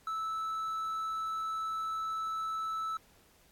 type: tone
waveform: triangle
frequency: 1311 Hz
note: E6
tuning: 10 cents flat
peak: -31 dBFS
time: 0.07-2.97 s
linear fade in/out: 2 ms
effects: pink hiss -64 dBFS RMS until 3.51 s + AAC 64 kbps